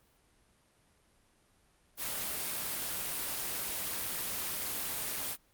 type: noise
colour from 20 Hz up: white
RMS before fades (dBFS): -36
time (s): 1.97-5.37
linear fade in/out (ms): 50
effects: pink hiss -68 dBFS RMS until 5.53 s + Opus 32 kbps